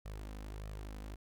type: tone with flanger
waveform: sawtooth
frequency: 51.91 Hz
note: G#1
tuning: in tune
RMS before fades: -45 dBFS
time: 0.05-1.16 s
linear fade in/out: 10 ms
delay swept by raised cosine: 1.6 to 4 ms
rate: 1.6 Hz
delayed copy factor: +0.55
effects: none